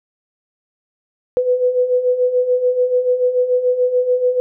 sine beating tone pair, 493.9 / 500.8 Hz, B4 / B4, 0 / +24 cents, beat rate 6.9 Hz, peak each -20 / -14 dBFS, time 1.37-4.4 s, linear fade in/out 0 ms, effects none

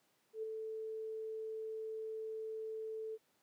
sine tone with ADSR envelope, 440 Hz, A4, in tune, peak -36 dBFS, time 0.33-3.18 s, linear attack 100 ms, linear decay 7 ms, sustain -4 dB, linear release 40 ms, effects pink hiss -75 dBFS RMS until 3.42 s + high-pass 200 Hz 12 dB/octave

